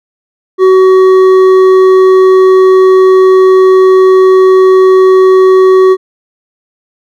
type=tone with hard clipping; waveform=sine; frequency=376 Hz; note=F#4; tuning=28 cents sharp; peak=-3 dBFS; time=0.58-5.97 s; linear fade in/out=50 ms; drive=7 dB; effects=none